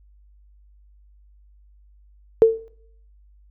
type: tone with exponential decay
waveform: sine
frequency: 449.2 Hz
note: A4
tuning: 36 cents sharp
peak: -5 dBFS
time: 2.42-2.68 s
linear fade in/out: 0 ms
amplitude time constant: 55 ms
effects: noise-tail reverb RT60 0.6 s tail -20 dB re dry + added 50 Hz sine -50 dBFS peak until 3.5 s